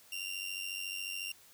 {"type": "tone with amplitude modulation", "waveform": "sawtooth", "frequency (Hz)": 2777, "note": "F7", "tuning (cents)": -10, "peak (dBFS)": -31, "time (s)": [0.12, 1.32], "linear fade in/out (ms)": 5, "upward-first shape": "sine", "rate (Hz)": 94, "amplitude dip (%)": 70, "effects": ["white hiss -60 dBFS RMS until 1.53 s"]}